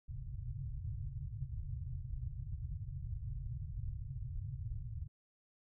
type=low-pass noise; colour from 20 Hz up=white; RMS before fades=-42 dBFS; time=0.08-5.08 s; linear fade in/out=5 ms; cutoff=140 Hz; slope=96 dB/octave; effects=none